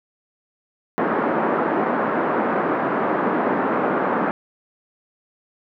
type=band-pass noise; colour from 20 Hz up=pink; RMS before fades=-21 dBFS; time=0.98-4.31 s; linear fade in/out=0 ms; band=220 to 1500 Hz; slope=24 dB/octave; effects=none